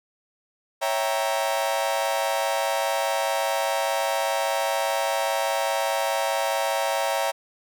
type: chord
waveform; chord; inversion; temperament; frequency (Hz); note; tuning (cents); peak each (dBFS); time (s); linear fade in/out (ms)
40% pulse; C# diminished seventh; none; equal; 554.4 / 659.3 / 784 / 932.3; C#5 / E5 / G5 / Bb5; 0 / 0 / 0 / 0; -27 / -27 / -28 / -28; 0.81-7.32; 20
effects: none